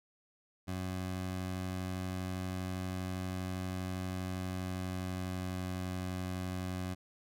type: tone with pitch glide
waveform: 20% pulse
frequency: 92.5 to 91.81 Hz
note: F#2 to F#2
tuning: 0 to -13 cents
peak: -31 dBFS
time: 0.67-6.95 s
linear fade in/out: 20 ms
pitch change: -13 cents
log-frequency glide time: 4.22-5.66 s
effects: none